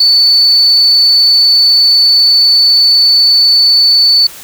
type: tone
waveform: sine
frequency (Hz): 4486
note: C#8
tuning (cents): +20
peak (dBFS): -4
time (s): 0-4.27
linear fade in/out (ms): 5
effects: white hiss -31 dBFS RMS until 4.43 s